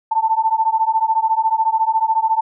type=beating tone pair; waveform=sine; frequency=882 / 896 Hz; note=A5 / A5; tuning=+4 / +31 cents; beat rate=14 Hz; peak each=-17 dBFS; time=0.11-2.41 s; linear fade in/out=10 ms; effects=none